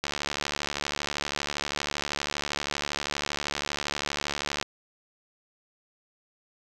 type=click train; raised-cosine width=0.2 ms; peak=-11 dBFS; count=334; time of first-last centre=0.04-4.627 s; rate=72.6 Hz; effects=none